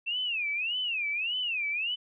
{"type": "tone with vibrato", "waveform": "sine", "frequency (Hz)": 2637, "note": "E7", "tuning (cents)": 0, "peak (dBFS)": -28, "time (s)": [0.06, 1.96], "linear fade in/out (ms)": 20, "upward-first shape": "sine", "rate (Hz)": 1.7, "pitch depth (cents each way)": 240, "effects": []}